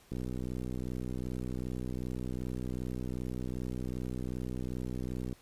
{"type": "click train", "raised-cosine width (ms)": 3, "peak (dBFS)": -25, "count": 327, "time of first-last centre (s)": [0.12, 5.328], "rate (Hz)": 62.6, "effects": ["pink hiss -61 dBFS RMS until 5.41 s", "resampled to 32000 Hz"]}